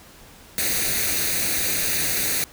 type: noise with comb filter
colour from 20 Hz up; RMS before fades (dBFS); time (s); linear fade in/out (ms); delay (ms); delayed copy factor
white; -23; 0.58-2.44; 0; 0.47; +0.65
effects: pink hiss -47 dBFS RMS until 2.52 s